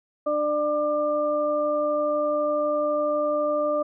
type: harmonic tone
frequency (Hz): 298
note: D4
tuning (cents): +25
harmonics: 1 / 2 / 4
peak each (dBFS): -31 / -22 / -29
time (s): 0.26-3.83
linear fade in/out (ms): 10
effects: none